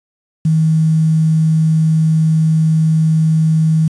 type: tone with quantisation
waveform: sine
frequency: 158.9 Hz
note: D#3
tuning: 37 cents sharp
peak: -9 dBFS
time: 0.45-3.88 s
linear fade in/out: 5 ms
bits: 6
effects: resampled to 22050 Hz